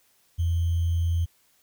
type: tone with sample-and-hold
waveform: sine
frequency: 84.5 Hz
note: E2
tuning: 43 cents sharp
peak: -21 dBFS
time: 0.38-1.26 s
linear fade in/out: 20 ms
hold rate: 3150 Hz
effects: white hiss -64 dBFS RMS until 1.62 s